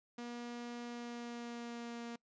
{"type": "tone with pitch glide", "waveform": "sawtooth", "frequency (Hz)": [239.4, 235], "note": ["A#3", "A#3"], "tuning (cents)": [46, 14], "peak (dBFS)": -39, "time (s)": [0.18, 2.16], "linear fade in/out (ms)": 5, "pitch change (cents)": -32, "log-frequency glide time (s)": [0.84, 2.04], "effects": ["noise-tail reverb RT60 0.1 s tail -24 dB re dry", "resampled to 16000 Hz"]}